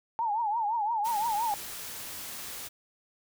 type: tone with vibrato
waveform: sine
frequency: 880 Hz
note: A5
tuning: in tune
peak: -26 dBFS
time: 0.19-1.54 s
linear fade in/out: 0 ms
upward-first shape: triangle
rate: 5.8 Hz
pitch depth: 160 cents each way
type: noise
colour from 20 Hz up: white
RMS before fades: -40 dBFS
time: 1.04-2.69 s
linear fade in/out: 20 ms
effects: none